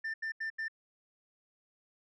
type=tone bursts; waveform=sine; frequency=1787 Hz; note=A6; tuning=26 cents sharp; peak=-31 dBFS; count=4; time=0.04-0.683 s; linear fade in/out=10 ms; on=100 ms; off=81 ms; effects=tanh soft clip ceiling -33 dBFS